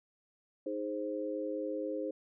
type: chord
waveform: sine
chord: Ab major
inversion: second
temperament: equal with one note detuned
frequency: 311.1 / 415.3 / 525.4 Hz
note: Eb4 / Ab4 / C5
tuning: 0 / 0 / +7 cents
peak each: -38 / -40 / -37 dBFS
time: 0.66-2.11 s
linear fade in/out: 5 ms
effects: none